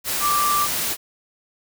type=tone in noise; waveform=sine; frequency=1174.7 Hz; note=D6; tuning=in tune; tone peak=-18 dBFS; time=0.2-0.68 s; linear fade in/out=50 ms; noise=white; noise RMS=-24 dBFS; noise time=0.04-0.97 s; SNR=+3 dB; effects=none